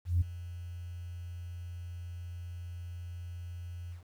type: tone with ADSR envelope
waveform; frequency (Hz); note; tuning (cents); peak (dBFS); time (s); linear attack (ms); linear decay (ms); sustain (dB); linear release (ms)
sine; 87.31; F2; 0; -21; 0.05-4.04; 160; 15; -18; 120
effects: tanh soft clip ceiling -19 dBFS + 10-bit